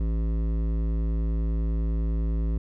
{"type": "tone with hard clipping", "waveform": "sine", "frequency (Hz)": 55, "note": "A1", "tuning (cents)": 0, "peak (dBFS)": -25, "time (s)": [0, 2.58], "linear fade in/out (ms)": 5, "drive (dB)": 13, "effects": []}